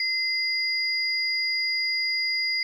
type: tone pair together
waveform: sine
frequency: 2064 / 4860 Hz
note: C7 / D#8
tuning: -24 / -42 cents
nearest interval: octave + minor third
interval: 1482 cents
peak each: -26 dBFS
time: 0-2.63 s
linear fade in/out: 2 ms
effects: 9-bit